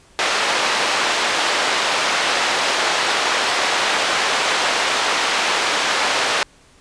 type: band-pass noise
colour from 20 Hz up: pink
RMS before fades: -19 dBFS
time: 0.19-6.43 s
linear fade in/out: 0 ms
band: 650 to 4900 Hz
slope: 12 dB/octave
effects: pink hiss -51 dBFS RMS until 6.8 s + resampled to 22050 Hz